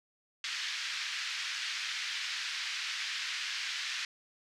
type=band-pass noise; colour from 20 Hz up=pink; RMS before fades=-37 dBFS; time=0.44-4.05 s; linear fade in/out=2 ms; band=1700 to 5500 Hz; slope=24 dB/octave; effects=none